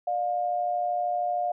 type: tone pair together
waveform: sine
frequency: 597 / 710 Hz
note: D5 / F5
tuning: +28 / +28 cents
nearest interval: minor third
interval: 300 cents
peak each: -32 / -25 dBFS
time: 0.07-1.52 s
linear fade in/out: 5 ms
effects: none